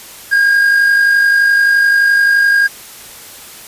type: tone with amplitude modulation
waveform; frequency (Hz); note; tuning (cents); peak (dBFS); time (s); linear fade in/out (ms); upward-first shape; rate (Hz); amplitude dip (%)
triangle; 1622; G#6; -41; -4; 0.31-2.68; 20; sine; 51.6; 40
effects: white hiss -34 dBFS RMS until 3.67 s + resampled to 32000 Hz